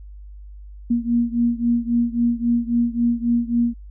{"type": "beating tone pair", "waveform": "sine", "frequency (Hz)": [235.3, 239], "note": ["A#3", "A#3"], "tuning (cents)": [16, 43], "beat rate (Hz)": 3.7, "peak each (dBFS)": [-19, -21], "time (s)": [0.9, 3.74], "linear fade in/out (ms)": 10, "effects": ["added 50 Hz sine -36 dBFS peak until 3.9 s"]}